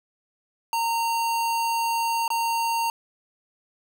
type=tone with dropouts; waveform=square; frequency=921 Hz; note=A#5; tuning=21 cents flat; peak=-23 dBFS; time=0.73-2.9 s; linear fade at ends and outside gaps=1 ms; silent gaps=2.279-2.303 s; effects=none